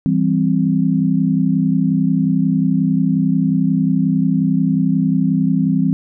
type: chord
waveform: sine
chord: C major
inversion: first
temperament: equal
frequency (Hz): 164.81 / 196 / 261.6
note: E3 / G3 / C4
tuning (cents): 0 / 0 / 0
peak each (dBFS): -17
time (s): 0.06-5.93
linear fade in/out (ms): 0
effects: none